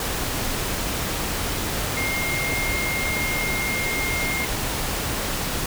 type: tone in noise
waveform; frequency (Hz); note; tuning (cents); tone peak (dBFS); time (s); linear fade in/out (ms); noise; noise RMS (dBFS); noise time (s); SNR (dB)
sine; 2127; C7; +28; -25; 1.97-4.45; 2; pink; -26; 0-5.66; -2
effects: none